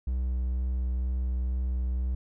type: tone with vibrato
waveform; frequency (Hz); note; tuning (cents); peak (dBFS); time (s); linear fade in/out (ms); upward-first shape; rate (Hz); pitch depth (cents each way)
triangle; 62.8; B1; +30; -24; 0.07-2.15; 5; sine; 2.1; 12
effects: none